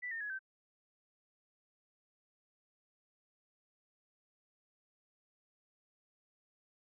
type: tone with pitch steps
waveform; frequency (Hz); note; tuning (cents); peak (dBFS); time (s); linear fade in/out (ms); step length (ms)
sine; 1975.5 / 1822 / 1680.5 / 1549.9; B6 / A#6 / G#6 / G6; 0 / -40 / +20 / -20; -38; 0.02-0.392; 20; 93
effects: none